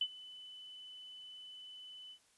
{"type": "tone with ADSR envelope", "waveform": "sine", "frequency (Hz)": 3007, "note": "F#7", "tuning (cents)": 27, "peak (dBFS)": -29, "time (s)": [0.01, 2.19], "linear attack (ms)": 4, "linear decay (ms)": 58, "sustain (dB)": -20, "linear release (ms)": 78, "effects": ["white hiss -70 dBFS RMS until 2.37 s", "resampled to 24000 Hz"]}